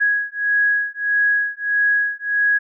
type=beating tone pair; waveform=sine; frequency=1661.2 / 1662.8 Hz; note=G#6 / G#6; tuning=0 / +2 cents; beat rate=1.6 Hz; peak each=-19 dBFS; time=0-2.59 s; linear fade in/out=20 ms; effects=none